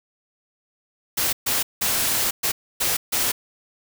white noise bursts at uneven times, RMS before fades -22 dBFS, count 6, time 1.17-1.33 / 1.46-1.63 / 1.81-2.31 / 2.43-2.52 / 2.8-2.97 / 3.12-3.32 s, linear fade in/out 10 ms, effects none

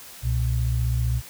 sine tone pair together, 64.8 / 120.26 Hz, C2 / B2, -16 / -46 cents, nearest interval major seventh, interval 1070 cents, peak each -23 dBFS, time 0.22-1.22 s, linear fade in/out 50 ms, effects white hiss -43 dBFS RMS until 1.29 s

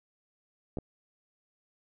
clicks, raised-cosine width 2 ms, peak -21 / -25 dBFS, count 2, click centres 0.772 / 0.786 s, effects none

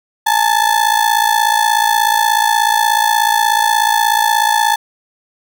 35% pulse ring-modulated tone, 871 Hz, A5, 18 cents flat, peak -6 dBFS, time 0.26-4.76 s, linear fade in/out 10 ms, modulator 28.3 Hz, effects none

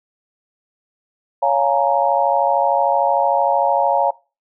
sine chord, Bb minor seventh, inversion first, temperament just, 559.4 / 699.2 / 839.1 / 932.3 Hz, Db5 / F5 / Ab5 / Bb5, +16 / +2 / +18 / 0 cents, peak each -19 dBFS, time 1.42-4.11 s, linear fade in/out 10 ms, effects noise-tail reverb RT60 0.3 s tail -21 dB re dry

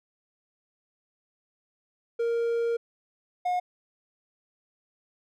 triangle tone pair in turn, 466.2 / 720.2 Hz, A#4 / F#5, 0 / -47 cents, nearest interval minor sixth, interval 753 cents, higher second, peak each -22 dBFS, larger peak neither, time 2.19-2.77 / 3.45-3.6 s, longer first, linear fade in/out 10 ms, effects none

